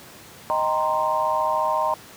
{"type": "chord", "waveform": "sine", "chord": "C minor seventh", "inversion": "first", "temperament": "equal", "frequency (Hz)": [622.3, 784, 932.3, 1046.5], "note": ["Eb5", "G5", "Bb5", "C6"], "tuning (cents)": [0, 0, 0, 0], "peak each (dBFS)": [-25, -29, -23, -25], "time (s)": [0.5, 1.94], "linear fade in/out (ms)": 0, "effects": ["pink hiss -44 dBFS RMS until 2.16 s", "high-pass 100 Hz 12 dB/octave"]}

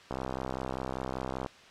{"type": "click train", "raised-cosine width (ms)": 1, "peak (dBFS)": -20, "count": 89, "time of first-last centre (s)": [0.11, 1.462], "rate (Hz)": 65.1, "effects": ["white hiss -53 dBFS RMS until 1.7 s", "low-pass 4000 Hz 12 dB/octave"]}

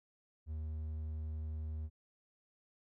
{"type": "tone", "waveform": "triangle", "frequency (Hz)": 77.78, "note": "D#2", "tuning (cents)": 0, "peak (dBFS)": -36, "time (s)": [0.46, 1.9], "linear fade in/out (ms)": 50, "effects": []}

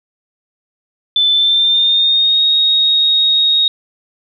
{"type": "tone with pitch glide", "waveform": "sine", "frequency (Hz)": [3520, 3751], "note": ["A7", "A#7"], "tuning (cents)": [0, 10], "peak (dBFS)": -9, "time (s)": [1.16, 3.68], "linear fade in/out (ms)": 2, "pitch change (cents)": 110, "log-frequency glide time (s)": [1.32, 2.44], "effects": []}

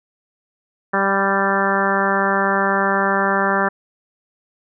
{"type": "harmonic tone with a mistuned harmonic", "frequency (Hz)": 196, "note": "G3", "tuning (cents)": 0, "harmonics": [1, 2, 3, 4, 5, 6, 7, 8, 9], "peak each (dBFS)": [-24, -24, -24, -24, -24, -24, -24, -24, -24], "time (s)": [0.93, 3.69], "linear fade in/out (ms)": 10, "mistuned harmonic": 5, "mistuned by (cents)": 15, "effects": []}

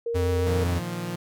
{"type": "tone", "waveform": "sine", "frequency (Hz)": 466.2, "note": "A#4", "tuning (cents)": 0, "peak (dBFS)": -25, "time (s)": [0.06, 0.64], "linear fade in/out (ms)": 5}
{"type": "tone with vibrato", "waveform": "square", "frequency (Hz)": 87.2, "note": "F2", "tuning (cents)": -2, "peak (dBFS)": -24, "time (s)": [0.14, 0.8], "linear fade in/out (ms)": 20, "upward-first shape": "triangle", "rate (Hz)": 7.6, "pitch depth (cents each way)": 19}
{"type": "chord", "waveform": "sawtooth", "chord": "Bb suspended fourth", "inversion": "none", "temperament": "equal", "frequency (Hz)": [116.54, 155.56, 174.61], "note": ["Bb2", "Eb3", "F3"], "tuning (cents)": [0, 0, 0], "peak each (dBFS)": [-32, -33, -27], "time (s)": [0.46, 1.16], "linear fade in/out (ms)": 10}
{"effects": []}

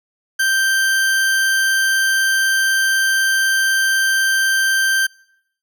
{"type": "tone", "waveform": "40% pulse", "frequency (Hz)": 1568, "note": "G6", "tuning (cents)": 0, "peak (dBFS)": -13, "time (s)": [0.39, 5.07], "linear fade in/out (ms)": 10, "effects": ["noise-tail reverb RT60 0.8 s tail -26 dB re dry"]}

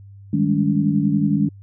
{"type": "tone cluster", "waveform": "sine", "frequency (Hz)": [155.1, 198, 208.9, 284.8], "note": ["D#3", "G3", "G#3", "C#4"], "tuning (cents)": [-5, 18, 10, 47], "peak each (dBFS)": -21, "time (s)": [0.33, 1.49], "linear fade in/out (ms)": 5, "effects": ["added 99 Hz sine -39 dBFS peak until 1.62 s"]}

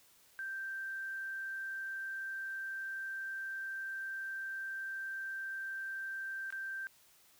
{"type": "tone with dropouts", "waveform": "sine", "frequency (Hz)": 1568, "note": "G6", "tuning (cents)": 0, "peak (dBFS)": -38, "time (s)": [0.39, 6.87], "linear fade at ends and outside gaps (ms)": 0, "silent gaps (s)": [6.504, 6.525], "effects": ["white hiss -65 dBFS RMS until 7.39 s"]}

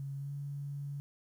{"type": "tone with pitch glide", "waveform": "sine", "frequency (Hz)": [138.59, 141.99], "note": ["C#3", "C#3"], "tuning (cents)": [0, 42], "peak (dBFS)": -37, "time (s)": [0, 1], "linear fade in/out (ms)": 0, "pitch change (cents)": 42, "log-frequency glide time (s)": [0.16, 0.32], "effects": ["11-bit"]}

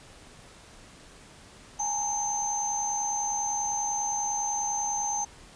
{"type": "tone cluster", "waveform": "sine", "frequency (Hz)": [827, 897, 6250], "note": ["G#5", "A5", "G8"], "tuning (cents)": [-8, 33, -6], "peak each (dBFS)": [-31, -36, -29], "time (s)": [1.79, 5.25], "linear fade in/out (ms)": 10, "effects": ["pink hiss -51 dBFS RMS until 5.55 s", "resampled to 22050 Hz"]}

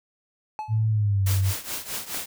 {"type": "tone with exponential decay", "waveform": "triangle", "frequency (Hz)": 860, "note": "A5", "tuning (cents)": -40, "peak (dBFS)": -24, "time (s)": [0.59, 0.86], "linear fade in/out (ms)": 0, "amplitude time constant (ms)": 58}
{"type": "tone with pitch glide", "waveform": "sine", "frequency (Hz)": [110, 96.32], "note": ["A2", "G2"], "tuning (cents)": [0, -30], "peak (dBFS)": -19, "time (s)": [0.68, 1.54], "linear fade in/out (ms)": 50, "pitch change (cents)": -230, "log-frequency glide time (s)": [0.89, 1.25]}
{"type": "noise with tremolo", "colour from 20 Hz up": "white", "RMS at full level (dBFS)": -29, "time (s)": [1.26, 2.26], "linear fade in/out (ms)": 5, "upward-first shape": "triangle", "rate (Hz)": 4.7, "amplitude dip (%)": 85}
{"type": "click", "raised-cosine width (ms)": 0.5, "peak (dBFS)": -19, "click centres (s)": 2.146}
{"effects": []}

